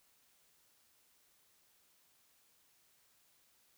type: silence
effects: white hiss -71 dBFS RMS until 3.77 s